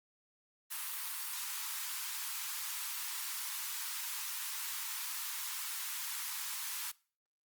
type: high-pass noise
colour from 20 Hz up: white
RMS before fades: -40 dBFS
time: 0.7-6.92 s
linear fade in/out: 20 ms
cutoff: 860 Hz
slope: 96 dB/octave
effects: noise-tail reverb RT60 0.4 s tail -22 dB re dry + Opus 32 kbps